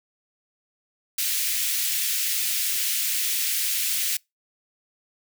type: high-pass noise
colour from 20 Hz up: white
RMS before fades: -25 dBFS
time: 1.18-4.17 s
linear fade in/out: 5 ms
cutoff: 2000 Hz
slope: 24 dB/octave
effects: noise-tail reverb RT60 0.2 s tail -26 dB re dry